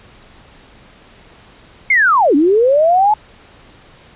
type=linear two-way sweep; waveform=sine; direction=down then up; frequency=2194 to 270 to 867 Hz; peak=-8 dBFS; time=1.9-3.14 s; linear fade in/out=5 ms; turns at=2.35 s; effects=pink hiss -44 dBFS RMS until 4.15 s + resampled to 8000 Hz